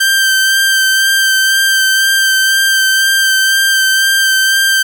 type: tone with vibrato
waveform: sawtooth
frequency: 1567 Hz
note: G6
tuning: 1 cent flat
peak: -5 dBFS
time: 0-4.83 s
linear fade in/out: 10 ms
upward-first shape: sine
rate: 2 Hz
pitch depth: 17 cents each way
effects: none